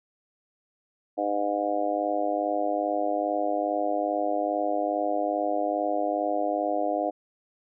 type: harmonic tone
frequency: 102.4 Hz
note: G#2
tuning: 24 cents flat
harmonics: 3 / 4 / 5 / 6 / 7 / 8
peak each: -31 / -38 / -32 / -29 / -28 / -40 dBFS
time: 1.17-7.11 s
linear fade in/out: 20 ms
effects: none